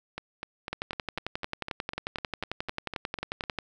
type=two click trains; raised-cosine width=0.3 ms; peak=-19 / -15 dBFS; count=14 / 33; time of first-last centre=0.18-3.438 / 0.73-3.587 s; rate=3.99 / 11.2 Hz; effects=none